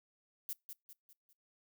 violet noise with echo, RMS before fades -40 dBFS, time 0.49-0.53 s, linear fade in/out 0 ms, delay 200 ms, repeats 4, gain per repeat -7 dB, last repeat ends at 1.33 s, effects noise-tail reverb RT60 0.2 s tail -25 dB re dry

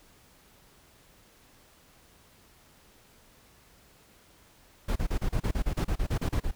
brown noise bursts, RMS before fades -27 dBFS, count 15, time 4.88-6.513 s, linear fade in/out 10 ms, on 79 ms, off 32 ms, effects pink hiss -59 dBFS RMS until 6.55 s

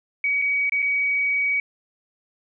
sine tone with dropouts, 2263 Hz, C#7, 35 cents sharp, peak -19 dBFS, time 0.24-1.6 s, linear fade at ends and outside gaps 2 ms, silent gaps 0.417-0.421 / 0.696-0.721 / 0.821-0.825 s, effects none

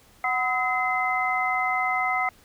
sine tone cluster, 746 / 1010 / 1276 / 2057 Hz, F#5 / B5 / D#6 / C7, +14 / +39 / +43 / -30 cents, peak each -26 / -33 / -28 / -26 dBFS, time 0.24-2.29 s, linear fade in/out 2 ms, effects pink hiss -56 dBFS RMS until 2.44 s

